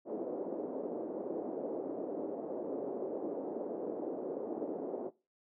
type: band-pass noise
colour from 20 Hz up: pink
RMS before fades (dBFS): -39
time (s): 0.05-5.11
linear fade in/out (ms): 50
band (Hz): 300 to 570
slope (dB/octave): 24
effects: noise-tail reverb RT60 0.3 s tail -21 dB re dry